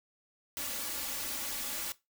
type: noise with comb filter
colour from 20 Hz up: white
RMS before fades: -37 dBFS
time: 0.57-1.92 s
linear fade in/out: 0 ms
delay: 3.5 ms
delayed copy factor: +0.75
effects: noise-tail reverb RT60 0.2 s tail -18 dB re dry

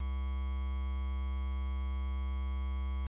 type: tone with quantisation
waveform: triangle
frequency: 66.3 Hz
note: C2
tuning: 23 cents sharp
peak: -30 dBFS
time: 0-3.07 s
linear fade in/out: 5 ms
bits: 8
effects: resampled to 8000 Hz

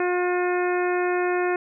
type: harmonic tone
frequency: 358 Hz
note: F4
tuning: 43 cents sharp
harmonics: 1 / 2 / 3 / 4 / 5 / 6 / 7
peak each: -22 / -28 / -33 / -32 / -32 / -38 / -37 dBFS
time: 0-1.56 s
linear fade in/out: 2 ms
effects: none

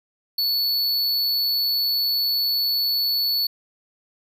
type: tone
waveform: square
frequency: 4435 Hz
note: C#8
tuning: in tune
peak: -20 dBFS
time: 0.38-3.47 s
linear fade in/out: 5 ms
effects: none

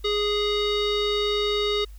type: tone with low-pass filter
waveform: square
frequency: 415.3 Hz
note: G#4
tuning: in tune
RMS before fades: -24 dBFS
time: 0.04-1.85 s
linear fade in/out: 10 ms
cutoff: 3900 Hz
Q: 6.8
effects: added 50 Hz sine -39 dBFS peak until 1.98 s + white hiss -59 dBFS RMS until 1.98 s

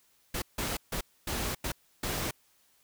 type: noise bursts at uneven times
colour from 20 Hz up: pink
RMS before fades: -33 dBFS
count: 6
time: 0.34-0.42 / 0.58-0.77 / 0.92-1.01 / 1.27-1.55 / 1.64-1.72 / 2.03-2.31 s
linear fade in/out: 5 ms
effects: white hiss -67 dBFS RMS until 2.83 s

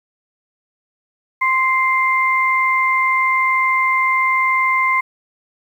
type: tone pair together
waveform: sine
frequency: 1046.5 / 2093 Hz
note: C6 / C7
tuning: 0 / 0 cents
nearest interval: octave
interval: 1200 cents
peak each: -16 dBFS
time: 1.41-5.01 s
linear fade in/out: 10 ms
effects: 8-bit

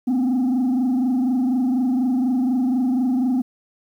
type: tone with frequency modulation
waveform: sine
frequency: 254 Hz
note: B3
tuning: 49 cents sharp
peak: -14 dBFS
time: 0.07-3.42 s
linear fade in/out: 10 ms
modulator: 24.1 Hz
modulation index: 0.7
effects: tanh soft clip ceiling -16 dBFS + 9-bit

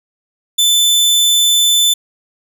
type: tone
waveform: sawtooth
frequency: 3520 Hz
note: A7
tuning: in tune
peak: -6 dBFS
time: 0.58-1.94 s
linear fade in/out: 10 ms
effects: none

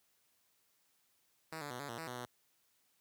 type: tone with pitch steps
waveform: 5% pulse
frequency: 160 / 145.1 / 123.4 / 142.6 / 117.4 / 162.5 / 123.6 / 122.5 Hz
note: D#3 / D3 / B2 / C#3 / A#2 / E3 / B2 / B2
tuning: +49 / -21 / -1 / +49 / +13 / -24 / +2 / -14 cents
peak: -31 dBFS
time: 1.52-2.256 s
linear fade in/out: 5 ms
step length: 92 ms
effects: white hiss -75 dBFS RMS until 3 s + high-pass 60 Hz 12 dB/octave

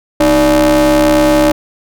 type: ring-modulated tone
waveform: 45% pulse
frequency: 137.4 Hz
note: C#3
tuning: 15 cents flat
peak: -4 dBFS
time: 0.2-1.52 s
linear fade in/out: 5 ms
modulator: 446 Hz
effects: none

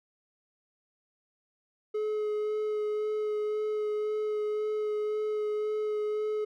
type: tone with vibrato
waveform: triangle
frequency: 425 Hz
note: G#4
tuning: 40 cents sharp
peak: -26 dBFS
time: 1.94-6.45 s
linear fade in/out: 10 ms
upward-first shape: sine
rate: 1.9 Hz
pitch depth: 11 cents each way
effects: none

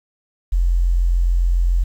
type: tone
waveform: sine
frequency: 43.56 Hz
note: F1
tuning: 4 cents flat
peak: -13 dBFS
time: 0.52-1.84 s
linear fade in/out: 10 ms
effects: 8-bit

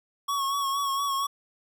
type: tone with vibrato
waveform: square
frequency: 1108.7 Hz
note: C#6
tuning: in tune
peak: -26 dBFS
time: 0.28-1.27 s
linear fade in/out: 10 ms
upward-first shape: sine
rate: 4.3 Hz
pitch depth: 37 cents each way
effects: none

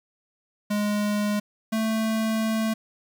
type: tone pair in turn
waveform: square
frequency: 207.7 / 221.1 Hz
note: G#3 / A3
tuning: 0 / +9 cents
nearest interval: minor second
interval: 109 cents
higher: second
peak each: -23 dBFS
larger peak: neither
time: 0.7-1.4 / 1.72-2.74 s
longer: second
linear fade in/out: 10 ms
effects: 9-bit

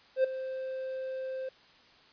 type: tone with ADSR envelope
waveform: triangle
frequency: 523.3 Hz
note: C5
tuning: in tune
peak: -18 dBFS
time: 0.16-1.49 s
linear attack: 81 ms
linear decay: 7 ms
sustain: -14 dB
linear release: 5 ms
effects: white hiss -59 dBFS RMS until 2.12 s + resampled to 11025 Hz

